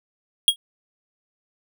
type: tone with exponential decay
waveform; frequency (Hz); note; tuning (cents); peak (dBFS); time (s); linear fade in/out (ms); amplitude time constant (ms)
square; 3281; G#7; -22; -8; 0.48-0.56; 1; 16
effects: none